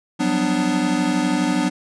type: tone cluster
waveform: square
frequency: 179 / 191.2 / 248.8 / 296 Hz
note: F3 / G3 / B3 / D4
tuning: +43 / -43 / +13 / +14 cents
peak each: -27 / -26 / -23 / -22 dBFS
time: 0.19-1.7 s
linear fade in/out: 20 ms
effects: resampled to 22050 Hz